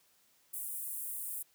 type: high-pass noise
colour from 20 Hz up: pink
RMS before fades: -40 dBFS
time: 0.53-1.43 s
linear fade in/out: 10 ms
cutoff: 8800 Hz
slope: 48 dB/octave
effects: white hiss -69 dBFS RMS until 1.54 s + high-pass 60 Hz 12 dB/octave